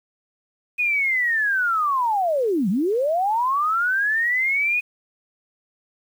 sine linear two-way sweep, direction down then up, 2500 to 171.3 to 2500 Hz, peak -18 dBFS, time 0.78-4.81 s, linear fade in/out 20 ms, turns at 2.69 s, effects 8-bit

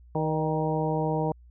harmonic tone with a mistuned harmonic, 157.1 Hz, D#3, 17 cents sharp, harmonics 1 / 2 / 3 / 4 / 5 / 6, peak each -28 / -32 / -30 / -33 / -33 / -34 dBFS, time 0.15-1.32 s, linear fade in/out 2 ms, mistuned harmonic 4, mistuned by -37 cents, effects added 60 Hz sine -49 dBFS peak until 1.5 s

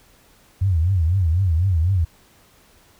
sine tone with vibrato, 88 Hz, F2, 14 cents sharp, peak -15 dBFS, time 0.61-2.05 s, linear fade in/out 10 ms, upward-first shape triangle, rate 4 Hz, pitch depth 240 cents each way, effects pink hiss -54 dBFS RMS until 2.99 s

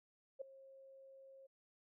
sine tone with ADSR envelope, 538 Hz, C5, 48 cents sharp, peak -39 dBFS, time 0.39-1.47 s, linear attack 24 ms, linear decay 5 ms, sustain -18 dB, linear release 13 ms, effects none

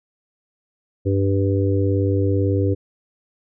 harmonic tone, 98 Hz, G2, in tune, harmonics 1 / 3 / 4 / 5, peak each -18 / -23 / -24 / -25 dBFS, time 1.05-2.75 s, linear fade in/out 20 ms, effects none

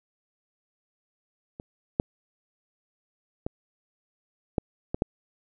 clicks, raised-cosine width 2 ms, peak -25 / -8 / -16 / -10 / -14 / -9 dBFS, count 6, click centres 1.599 / 1.999 / 3.465 / 4.582 / 4.945 / 5.021 s, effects none

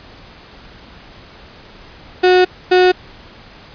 35% pulse tone bursts at uneven times, 365.4 Hz, F#4, 22 cents flat, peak -6 dBFS, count 2, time 2.23-2.45 / 2.71-2.92 s, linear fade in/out 10 ms, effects pink hiss -40 dBFS RMS until 3.74 s + resampled to 11025 Hz

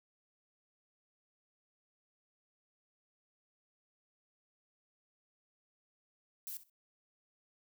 violet noise with echo, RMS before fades -43 dBFS, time 6.47-6.57 s, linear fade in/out 0 ms, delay 64 ms, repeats 2, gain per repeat -15 dB, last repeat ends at 6.698 s, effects none

